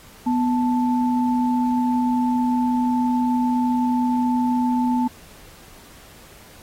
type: tone pair together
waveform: sine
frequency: 246.9 / 879.9 Hz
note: B3 / A5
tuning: 0 / 0 cents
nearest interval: octave + minor seventh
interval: 2200 cents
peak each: -18 / -24 dBFS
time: 0.26-5.08 s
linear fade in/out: 10 ms
effects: pink hiss -47 dBFS RMS until 6.62 s + AAC 48 kbps